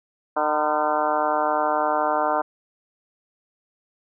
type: harmonic tone with a mistuned harmonic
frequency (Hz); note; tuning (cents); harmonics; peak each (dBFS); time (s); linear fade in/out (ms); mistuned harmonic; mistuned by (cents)
151.9; D#3; -41; 2 / 3 / 4 / 5 / 6 / 7 / 8 / 9 / 10; -32 / -32 / -25 / -25 / -27 / -27 / -30 / -30 / -36; 0.36-2.42; 10; 7; -67
effects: none